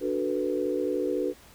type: chord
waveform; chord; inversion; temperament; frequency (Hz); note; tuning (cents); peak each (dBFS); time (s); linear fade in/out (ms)
sine; B minor seventh; first; equal; 293.7 / 370 / 440 / 493.9; D4 / F#4 / A4 / B4; 0 / 0 / 0 / 0; -31 / -30 / -32 / -30; 0-1.34; 50
effects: pink hiss -53 dBFS RMS until 1.54 s